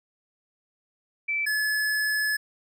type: tone pair in turn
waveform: sine / square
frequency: 2323 / 1713.4 Hz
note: D7 / A6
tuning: -20 / -46 cents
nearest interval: perfect fourth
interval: 526 cents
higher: first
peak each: -24 dBFS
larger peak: neither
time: 1.28-1.46 / 1.46-2.37 s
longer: second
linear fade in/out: 10 ms
effects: none